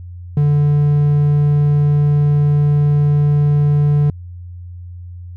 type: tone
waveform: triangle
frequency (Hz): 146.4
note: D3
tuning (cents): -5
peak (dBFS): -8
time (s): 0.37-4.1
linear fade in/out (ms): 2
effects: added 88 Hz sine -29 dBFS peak until 5.36 s